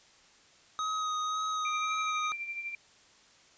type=tone with vibrato; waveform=square; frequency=1259 Hz; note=D#6; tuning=20 cents sharp; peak=-31 dBFS; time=0.79-2.32 s; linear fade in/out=0 ms; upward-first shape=sine; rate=1.9 Hz; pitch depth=16 cents each way
type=tone with tremolo; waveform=sine; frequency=2361 Hz; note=D7; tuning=9 cents sharp; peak=-33 dBFS; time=1.65-2.75 s; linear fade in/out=2 ms; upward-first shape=sine; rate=12 Hz; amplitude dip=55%
effects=white hiss -60 dBFS RMS until 3.57 s + resampled to 16000 Hz